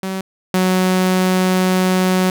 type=tone pair in turn; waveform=sawtooth; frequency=190 / 185.12 Hz; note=F#3 / F#3; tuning=+46 / +1 cents; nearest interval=unison; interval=45 cents; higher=first; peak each=-17 / -9 dBFS; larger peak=second; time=0.03-0.21 / 0.54-2.3 s; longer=second; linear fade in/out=2 ms; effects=none